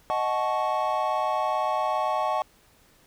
triangle chord, D# half-diminished seventh, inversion none, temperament equal with one note detuned, 622.3 / 740 / 867.4 / 1108.7 Hz, D#5 / F#5 / A5 / C#6, 0 / 0 / -25 / 0 cents, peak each -27 dBFS, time 0.1-2.42 s, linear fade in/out 0 ms, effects pink hiss -59 dBFS RMS until 3.06 s

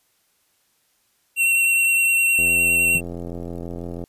square tone with vibrato, 2725 Hz, F7, 43 cents flat, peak -16 dBFS, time 1.36-3.01 s, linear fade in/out 50 ms, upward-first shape sine, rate 9.7 Hz, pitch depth 13 cents each way
click train, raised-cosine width 2 ms, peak -19 dBFS, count 143, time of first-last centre 2.39-4.039 s, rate 86.1 Hz
triangle tone with exponential decay, 159 Hz, D#3, 38 cents sharp, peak -20 dBFS, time 2.95-3.03 s, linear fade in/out 2 ms, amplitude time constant 16 ms
effects white hiss -65 dBFS RMS until 4.08 s + resampled to 32000 Hz

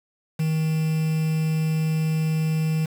triangle tone with quantisation, 158.1 Hz, D#3, 28 cents sharp, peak -18 dBFS, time 0.39-2.86 s, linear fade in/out 10 ms, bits 6, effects none

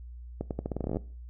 accelerating click train, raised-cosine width 2 ms, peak -18 dBFS, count 15, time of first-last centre 0.41-0.969 s, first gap 98 ms, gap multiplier 0.84, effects noise-tail reverb RT60 0.4 s tail -20 dB re dry + added 60 Hz sine -41 dBFS peak until 1.29 s

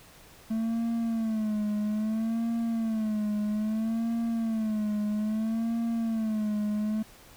triangle tone with vibrato, 220 Hz, A3, in tune, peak -24 dBFS, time 0.5-7.03 s, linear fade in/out 10 ms, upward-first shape sine, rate 0.61 Hz, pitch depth 85 cents each way, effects pink hiss -53 dBFS RMS until 7.36 s

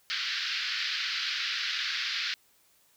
white band-pass noise, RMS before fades -32 dBFS, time 0.1-2.34 s, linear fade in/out 0 ms, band 1400 to 4900 Hz, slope 48 dB/octave, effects white hiss -65 dBFS RMS until 2.96 s

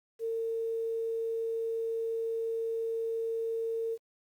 sine tone with quantisation, 454.3 Hz, A#4, 45 cents flat, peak -30 dBFS, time 0.19-3.98 s, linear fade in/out 50 ms, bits 10, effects Opus 48 kbps

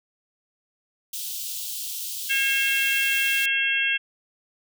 white high-pass noise, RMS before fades -32 dBFS, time 1.13-3.46 s, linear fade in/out 5 ms, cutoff 2900 Hz, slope 48 dB/octave
harmonic tone, 541 Hz, C#5, 42 cents flat, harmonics 3 / 4 / 5 / 6, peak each -26 / -29 / -23 / -29 dBFS, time 2.29-3.98 s, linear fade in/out 20 ms
effects none

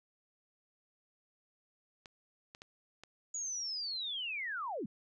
clicks, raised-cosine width 0.2 ms, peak -32 dBFS, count 4, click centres 2.058 / 2.549 / 2.619 / 3.036 s
sine linear sweep, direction down, 6850 to 164.81 Hz, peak -36 dBFS, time 3.34-4.86 s, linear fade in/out 5 ms
effects none

